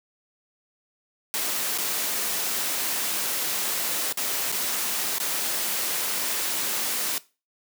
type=noise with dropouts; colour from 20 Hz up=white; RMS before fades=-27 dBFS; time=1.34-7.18 s; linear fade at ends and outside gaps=0 ms; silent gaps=1.777-1.784 / 4.125-4.173 / 4.517-4.524 / 5.183-5.201 s; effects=noise-tail reverb RT60 0.3 s tail -19 dB re dry + high-pass 200 Hz 12 dB/octave